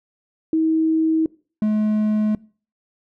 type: tone pair in turn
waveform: sine / triangle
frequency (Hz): 319.7 / 213.4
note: D#4 / G#3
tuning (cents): +47 / +47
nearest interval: perfect fifth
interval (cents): 700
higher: first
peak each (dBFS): -15 / -14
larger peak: second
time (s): 0.53-1.26 / 1.62-2.35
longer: neither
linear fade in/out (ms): 2
effects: noise-tail reverb RT60 0.4 s tail -22 dB re dry